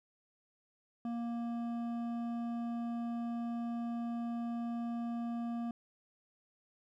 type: tone with hard clipping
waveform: sine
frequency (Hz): 234.8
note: A#3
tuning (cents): +13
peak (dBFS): -37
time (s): 1.05-5.71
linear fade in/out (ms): 2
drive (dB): 9
effects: none